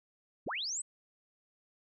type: linear sweep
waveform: sine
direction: up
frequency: 34.65 to 8372 Hz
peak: -34 dBFS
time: 0.46-0.82 s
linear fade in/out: 10 ms
effects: none